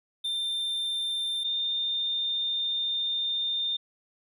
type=tone pair in turn; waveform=triangle / sine; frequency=3588 / 3617 Hz; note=A7 / A7; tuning=+33 / +47 cents; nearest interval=unison; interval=14 cents; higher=second; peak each=-26 dBFS; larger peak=neither; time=0.24-1.44 / 1.44-3.77 s; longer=second; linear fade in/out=10 ms; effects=none